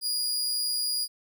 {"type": "tone with amplitude modulation", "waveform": "sawtooth", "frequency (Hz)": 4874, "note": "D#8", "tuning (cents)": -37, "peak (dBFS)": -22, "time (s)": [0.01, 1.08], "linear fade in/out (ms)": 50, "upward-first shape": "sine", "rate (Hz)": 122, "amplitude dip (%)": 30, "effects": []}